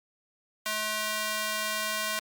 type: tone with high-pass filter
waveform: square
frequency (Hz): 214.5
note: A3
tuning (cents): -44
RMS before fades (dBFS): -31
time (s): 0.66-2.19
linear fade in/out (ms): 0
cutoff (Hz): 1200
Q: 0.65
effects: Opus 48 kbps